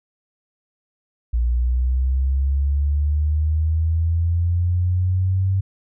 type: linear sweep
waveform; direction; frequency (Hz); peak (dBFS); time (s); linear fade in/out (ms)
sine; up; 58.27 to 96.4; -16; 1.33-5.61; 10
effects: none